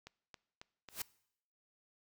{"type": "click train", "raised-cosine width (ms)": 0.2, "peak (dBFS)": -32, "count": 4, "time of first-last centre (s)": [0.07, 0.887], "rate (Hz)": 3.67}
{"type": "noise with exponential growth", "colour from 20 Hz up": "white", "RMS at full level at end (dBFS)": -35, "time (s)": [0.88, 1.02], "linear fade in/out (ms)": 5, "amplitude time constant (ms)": 30}
{"effects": ["noise-tail reverb RT60 0.7 s tail -22 dB re dry"]}